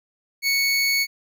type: tone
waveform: 25% pulse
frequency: 2217 Hz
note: C#7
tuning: in tune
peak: -15 dBFS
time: 0.42-1.07 s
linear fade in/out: 50 ms
effects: none